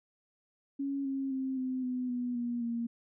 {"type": "tone with pitch steps", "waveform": "sine", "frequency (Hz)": [277.2, 270.6, 264.1, 257.7, 251.6, 245.5, 239.6, 233.9], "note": ["C#4", "C#4", "C4", "C4", "B3", "B3", "A#3", "A#3"], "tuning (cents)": [0, -42, 16, -26, 32, -10, 48, 6], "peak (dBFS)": -31, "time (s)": [0.79, 2.87], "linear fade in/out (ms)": 10, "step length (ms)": 260, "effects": []}